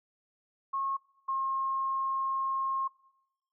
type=tone pair in turn; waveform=sine; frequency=1087 / 1072.7 Hz; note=C#6 / C6; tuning=-34 / +43 cents; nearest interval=unison; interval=23 cents; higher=first; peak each=-29 / -28 dBFS; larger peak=second; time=0.73-0.97 / 1.28-2.88 s; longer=second; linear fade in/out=10 ms; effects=noise-tail reverb RT60 0.9 s tail -22 dB re dry